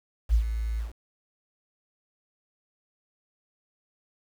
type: tone with ADSR envelope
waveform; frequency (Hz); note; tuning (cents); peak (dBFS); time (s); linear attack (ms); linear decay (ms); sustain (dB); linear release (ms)
sine; 55.7; A1; +22; -15; 0.29-0.93; 47; 91; -11; 140
effects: tanh soft clip ceiling -11 dBFS + 8-bit